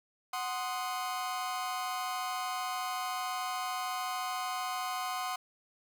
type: chord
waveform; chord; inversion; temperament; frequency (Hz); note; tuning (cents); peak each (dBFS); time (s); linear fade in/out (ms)
40% pulse; C diminished; second; equal; 740 / 1046.5 / 1244.5; Gb5 / C6 / Eb6; 0 / 0 / 0; -36 / -37 / -39; 0.33-5.36; 5
effects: none